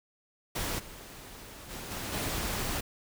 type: noise with level steps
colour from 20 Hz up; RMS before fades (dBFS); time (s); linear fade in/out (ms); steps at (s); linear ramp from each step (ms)
pink; -33 / -47 / -41 / -37 / -33; 0.55-2.81; 10; 0.78 / 1.69 / 1.9 / 2.12; 20
effects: none